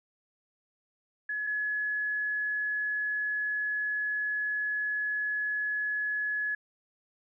sine tone pair in turn, 1697 / 1697 Hz, G#6 / G#6, +37 / +37 cents, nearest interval unison, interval 0 cents, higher neither, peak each -30 / -28 dBFS, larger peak second, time 1.29-1.47 / 1.47-6.55 s, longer second, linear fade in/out 5 ms, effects none

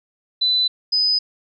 sine tone pair in turn, 4000 / 5006 Hz, B7 / D#8, +21 / +10 cents, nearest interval major third, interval 389 cents, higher second, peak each -15 dBFS, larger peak neither, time 0.41-0.68 / 0.92-1.19 s, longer neither, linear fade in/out 10 ms, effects none

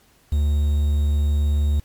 triangle tone with quantisation, 73.42 Hz, D2, in tune, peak -14 dBFS, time 0.32-1.8 s, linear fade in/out 5 ms, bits 7, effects pink hiss -57 dBFS RMS until 1.84 s + MP3 96 kbps

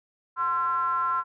triangle ring-modulated tone, 155.56 Hz, D#3, in tune, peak -18 dBFS, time 0.36-1.24 s, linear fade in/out 50 ms, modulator 1200 Hz, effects none

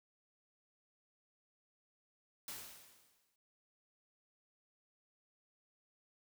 white noise with exponential decay, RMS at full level -44 dBFS, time 2.48-3.36 s, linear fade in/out 2 ms, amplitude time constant 190 ms, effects none

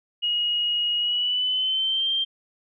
sine tone with pitch glide, 2887 to 3167 Hz, F#7 to G7, -43 to +17 cents, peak -21 dBFS, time 0.22-2.25 s, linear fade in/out 20 ms, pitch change +160 cents, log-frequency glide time 0.98-2.1 s, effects none

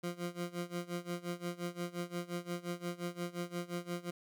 20% pulse tone with tremolo, 174.61 Hz, F3, in tune, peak -30 dBFS, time 0.03-4.11 s, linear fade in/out 10 ms, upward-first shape sine, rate 5.7 Hz, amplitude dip 90%, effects none

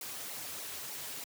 white noise with flanger, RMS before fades -42 dBFS, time 0.01-1.24 s, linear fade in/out 2 ms, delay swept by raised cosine 0.6 to 6.1 ms, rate 3.3 Hz, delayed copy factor -0.65, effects high-pass 100 Hz 12 dB/octave

